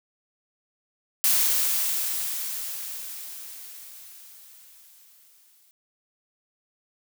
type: noise with exponential decay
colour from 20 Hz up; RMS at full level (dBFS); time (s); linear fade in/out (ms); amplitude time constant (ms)
blue; -20; 1.24-5.71; 0; 970
effects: none